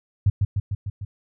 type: tone with echo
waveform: sine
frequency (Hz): 100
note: G2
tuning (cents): +35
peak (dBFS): -13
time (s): 0.26-0.3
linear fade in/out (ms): 5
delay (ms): 150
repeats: 5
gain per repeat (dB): -3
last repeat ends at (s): 1.05
effects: none